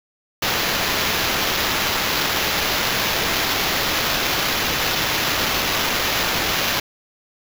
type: noise with sample-and-hold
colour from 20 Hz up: white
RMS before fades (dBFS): -21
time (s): 0.42-6.8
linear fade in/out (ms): 5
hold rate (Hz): 8820
effects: none